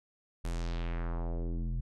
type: tone with low-pass filter sweep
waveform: square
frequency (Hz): 42.41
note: E1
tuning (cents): +50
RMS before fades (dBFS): -34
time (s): 0.44-1.81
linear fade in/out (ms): 10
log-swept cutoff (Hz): 11000 to 130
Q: 1.7
effects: none